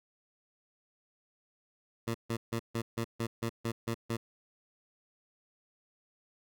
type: tone bursts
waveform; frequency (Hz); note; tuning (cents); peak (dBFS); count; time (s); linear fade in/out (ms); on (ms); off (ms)
15% pulse; 115.2; A#2; -20; -25; 10; 2.07-4.17; 10; 75; 150
effects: none